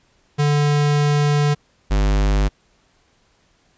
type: tone pair in turn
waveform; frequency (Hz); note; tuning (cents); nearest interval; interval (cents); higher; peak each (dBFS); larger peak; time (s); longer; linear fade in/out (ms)
square; 146.5 / 50.15; D3 / G1; -4 / +40; octave + perfect fifth; 1856; first; -15; neither; 0.38-1.55 / 1.9-2.49; first; 20
effects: pink hiss -60 dBFS RMS until 3.77 s + resampled to 16000 Hz